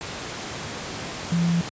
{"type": "tone in noise", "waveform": "sine", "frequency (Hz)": 170.6, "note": "F3", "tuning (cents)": -40, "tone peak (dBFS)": -18, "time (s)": [1.32, 1.61], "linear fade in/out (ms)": 0, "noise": "pink", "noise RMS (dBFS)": -32, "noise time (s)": [0.01, 1.69], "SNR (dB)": 11, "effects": ["high-pass 100 Hz 12 dB/octave", "resampled to 16000 Hz"]}